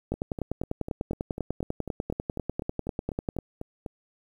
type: two click trains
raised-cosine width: 2 ms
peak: -21 / -15 dBFS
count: 16 / 34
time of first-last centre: 0.14-3.862 / 0.12-3.387 s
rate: 4.03 / 10.1 Hz
effects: 9-bit